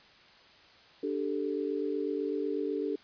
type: chord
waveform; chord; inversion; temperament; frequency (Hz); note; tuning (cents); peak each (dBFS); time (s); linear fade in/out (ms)
sine; D suspended fourth; none; equal; 293.7 / 392 / 440; D4 / G4 / A4; 0 / 0 / 0; -34; 1.03-2.96; 5
effects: white hiss -57 dBFS RMS until 3.03 s + resampled to 11025 Hz